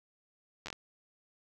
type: slowing click train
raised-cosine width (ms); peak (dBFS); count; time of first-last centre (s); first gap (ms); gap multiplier
0.2; -23; 5; 0.66-0.728; 10; 1.37
effects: none